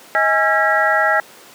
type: tone cluster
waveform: sine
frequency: 634 / 827 / 1355 / 1632 / 1924 Hz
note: D#5 / G#5 / E6 / G#6 / B6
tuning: +32 / -8 / +47 / -31 / -46 cents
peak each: -19 dBFS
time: 0.15-1.2 s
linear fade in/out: 0 ms
effects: pink hiss -42 dBFS RMS until 1.54 s + high-pass 300 Hz 12 dB/octave